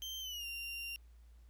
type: tone with pitch glide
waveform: 35% pulse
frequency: 3132 to 2774 Hz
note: G7 to F7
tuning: -2 to -12 cents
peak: -39 dBFS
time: 0.02-0.96 s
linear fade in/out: 0 ms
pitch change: -210 cents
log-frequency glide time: 0.2-0.46 s
effects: added 58 Hz sine -56 dBFS peak until 1.49 s + pink hiss -75 dBFS RMS until 1.49 s

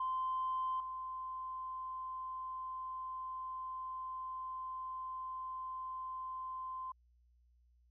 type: tone with level steps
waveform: sine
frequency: 1037 Hz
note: C6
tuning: 16 cents flat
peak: -33 / -40 dBFS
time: 0-6.92 s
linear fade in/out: 5 ms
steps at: 0.8 s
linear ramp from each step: 2 ms
effects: tanh soft clip ceiling -29 dBFS + added 60 Hz sine -66 dBFS peak until 7.9 s

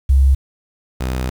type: tone pair in turn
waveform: sine / sawtooth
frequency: 67.5 / 63.67 Hz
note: C#2 / C2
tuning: -45 / -47 cents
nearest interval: minor second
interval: 102 cents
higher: first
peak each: -8 / -15 dBFS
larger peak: first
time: 0.09-0.35 / 1-1.3 s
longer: second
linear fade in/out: 10 ms
effects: 7-bit

